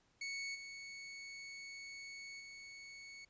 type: tone with level steps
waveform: sawtooth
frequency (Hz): 2217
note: C#7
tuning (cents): 0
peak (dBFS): -37 / -44 / -47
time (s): 0.21-3.25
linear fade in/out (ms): 5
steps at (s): 0.54 / 2.39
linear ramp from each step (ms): 20
effects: pink hiss -74 dBFS RMS until 3.29 s + resampled to 16000 Hz

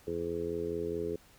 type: harmonic tone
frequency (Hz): 84.7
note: E2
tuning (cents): +48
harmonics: 1 / 2 / 3 / 4 / 5 / 6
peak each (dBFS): -45 / -44 / -44 / -39 / -34 / -43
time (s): 0.07-1.16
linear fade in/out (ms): 5
effects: pink hiss -60 dBFS RMS until 1.38 s

